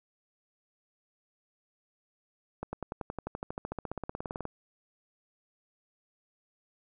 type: accelerating click train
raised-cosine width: 1 ms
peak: -21 dBFS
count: 27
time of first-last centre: 2.63-4.453 s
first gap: 100 ms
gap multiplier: 0.97
effects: none